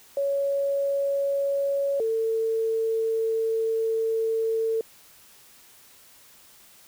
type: tone pair in turn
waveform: sine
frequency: 558 / 448.4 Hz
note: C#5 / A4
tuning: +11 / +33 cents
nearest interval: major third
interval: 378 cents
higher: first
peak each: -22 dBFS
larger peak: neither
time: 0.17-2 / 2-4.81 s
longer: second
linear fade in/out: 2 ms
effects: white hiss -53 dBFS RMS until 6.87 s